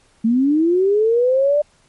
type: linear sweep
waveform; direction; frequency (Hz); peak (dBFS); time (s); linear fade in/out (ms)
sine; up; 217.8 to 599; -12; 0.24-1.62; 10
effects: pink hiss -56 dBFS RMS until 1.88 s + MP3 48 kbps